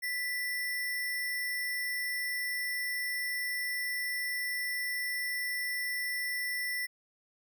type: tone with sample-and-hold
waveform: sine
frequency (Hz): 1975.5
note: B6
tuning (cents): 0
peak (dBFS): -31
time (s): 0.02-6.87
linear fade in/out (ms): 20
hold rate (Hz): 7350
effects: none